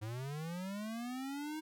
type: linear sweep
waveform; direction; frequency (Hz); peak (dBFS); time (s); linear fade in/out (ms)
square; up; 104 to 316.2; -40; 0.01-1.61; 20
effects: none